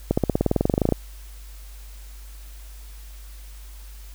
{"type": "accelerating click train", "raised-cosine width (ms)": 2, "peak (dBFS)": -5, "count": 18, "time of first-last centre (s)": [0.11, 0.923], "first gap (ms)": 65, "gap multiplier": 0.96, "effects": ["added 50 Hz sine -38 dBFS peak until 4.14 s", "white hiss -50 dBFS RMS until 4.14 s"]}